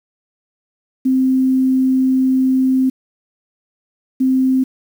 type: tone bursts at uneven times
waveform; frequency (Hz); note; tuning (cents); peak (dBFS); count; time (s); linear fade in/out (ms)
sine; 260.8; C4; -5; -11; 2; 1.05-2.9 / 4.2-4.64; 10
effects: 7-bit